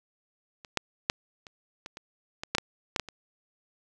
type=clicks; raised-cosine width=0.2 ms; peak=-27 / -8 / -6 / -28 / -22 / -24 / -17 / -7 / -9 / -9 / -11 / -24 dBFS; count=12; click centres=0.648 / 0.773 / 1.099 / 1.468 / 1.861 / 1.971 / 2.435 / 2.55 / 2.583 / 2.962 / 2.997 / 3.087 s; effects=none